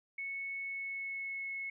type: tone with pitch glide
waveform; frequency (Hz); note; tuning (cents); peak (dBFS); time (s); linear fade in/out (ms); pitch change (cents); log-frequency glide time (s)
sine; 2207 to 2189; C#7 to C#7; -8 to -22; -37; 0.18-1.7; 5; -14; 0.6-1.48
effects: none